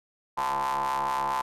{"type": "ring-modulated tone", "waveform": "40% pulse", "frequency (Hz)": 67.7, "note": "C#2", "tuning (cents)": -40, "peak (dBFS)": -22, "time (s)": [0.37, 1.42], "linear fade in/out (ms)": 10, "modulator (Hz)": 950, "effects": ["resampled to 32000 Hz"]}